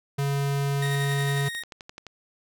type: tone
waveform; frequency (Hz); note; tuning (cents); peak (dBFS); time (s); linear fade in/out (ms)
square; 140.2; C#3; +20; -24; 0.18-1.49; 10
type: tone with tremolo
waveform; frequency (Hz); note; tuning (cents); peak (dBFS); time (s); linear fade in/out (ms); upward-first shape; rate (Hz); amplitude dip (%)
30% pulse; 1864.7; A#6; 0; -27; 0.82-1.63; 5; square; 11; 30
type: click train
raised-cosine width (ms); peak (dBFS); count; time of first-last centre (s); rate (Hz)
0.2; -23; 15; 0.86-2.067; 11.6
effects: none